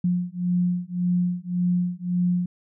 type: beating tone pair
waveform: sine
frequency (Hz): 177.1 / 178.9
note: F3 / F3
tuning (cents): +24 / +42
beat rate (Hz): 1.8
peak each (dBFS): -24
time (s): 0.04-2.46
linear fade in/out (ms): 5
effects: none